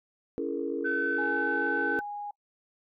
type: chord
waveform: sine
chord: A# half-diminished seventh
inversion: first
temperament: just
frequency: 279.7 / 335.6 / 419.5 / 466.2 Hz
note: C#4 / E4 / G#4 / A#4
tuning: +16 / +31 / +17 / 0 cents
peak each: -34 dBFS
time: 0.38-1.99 s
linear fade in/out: 0 ms
type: tone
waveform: sine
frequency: 1522 Hz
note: F#6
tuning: 48 cents sharp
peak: -27 dBFS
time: 0.84-2.01 s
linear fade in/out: 20 ms
type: tone with pitch glide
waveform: sine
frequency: 830.6 to 823.4 Hz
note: G#5 to G#5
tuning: 0 to -15 cents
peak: -34 dBFS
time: 1.18-2.31 s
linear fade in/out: 5 ms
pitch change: -15 cents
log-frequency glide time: 1.71-1.99 s
effects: noise-tail reverb RT60 0.1 s tail -23 dB re dry + tanh soft clip ceiling -17 dBFS